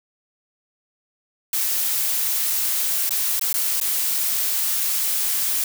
blue noise with dropouts, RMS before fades -22 dBFS, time 1.53-5.64 s, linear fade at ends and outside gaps 2 ms, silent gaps 3.093-3.107 / 3.395-3.412 / 3.529-3.54 / 3.801-3.812 s, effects none

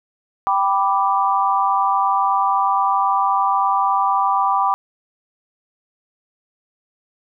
sine chord, G major, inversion none, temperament equal, 784 / 987.8 / 1174.7 Hz, G5 / B5 / D6, 0 / 0 / 0 cents, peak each -19 dBFS, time 0.47-4.74 s, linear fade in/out 0 ms, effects none

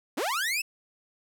sawtooth linear sweep, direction up, 220.1 to 2694 Hz, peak -23 dBFS, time 0.17-0.62 s, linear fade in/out 10 ms, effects none

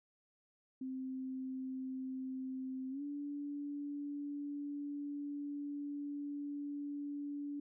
sine tone with pitch glide, 261.1 to 288 Hz, C4 to D4, -3 to -34 cents, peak -39 dBFS, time 0.81-7.6 s, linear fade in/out 5 ms, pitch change +169 cents, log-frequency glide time 2.9-3.02 s, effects none

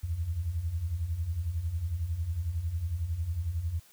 sine beating tone pair, 75.8 / 86.8 Hz, D#2 / F2, -45 / -10 cents, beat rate 11 Hz, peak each -36 / -30 dBFS, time 0.03-3.8 s, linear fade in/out 10 ms, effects white hiss -59 dBFS RMS until 3.92 s

